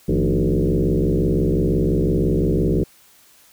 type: tone with frequency modulation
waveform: sine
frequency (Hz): 107.6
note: A2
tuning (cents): -38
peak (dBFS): -15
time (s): 0.08-2.84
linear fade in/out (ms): 10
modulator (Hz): 65.8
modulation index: 5.2
effects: white hiss -52 dBFS RMS until 3.52 s